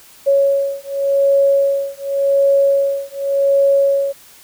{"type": "beating tone pair", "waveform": "sine", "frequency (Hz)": [554.4, 555.28], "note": ["C#5", "C#5"], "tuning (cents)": [0, 3], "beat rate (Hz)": 0.88, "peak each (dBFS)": [-15, -15], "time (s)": [0.26, 4.13], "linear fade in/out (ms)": 20, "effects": ["white hiss -44 dBFS RMS until 4.43 s"]}